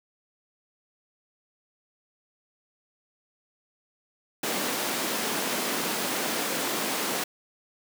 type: high-pass noise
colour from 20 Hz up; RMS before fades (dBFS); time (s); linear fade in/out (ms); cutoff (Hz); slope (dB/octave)
pink; -29; 4.43-7.24; 5; 210; 24
effects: none